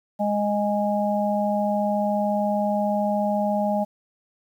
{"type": "harmonic tone", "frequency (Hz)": 206.6, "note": "G#3", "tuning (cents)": -9, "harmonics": [1, 3, 4], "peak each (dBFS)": [-24, -24, -26], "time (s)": [0.19, 3.85], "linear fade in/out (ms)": 20, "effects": ["9-bit"]}